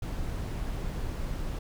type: noise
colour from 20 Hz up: brown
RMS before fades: -33 dBFS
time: 0.02-1.59 s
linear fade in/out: 5 ms
effects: none